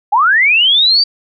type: linear sweep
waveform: sine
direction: up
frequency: 770 to 4699 Hz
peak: -7 dBFS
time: 0.12-1.04 s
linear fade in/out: 10 ms
effects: none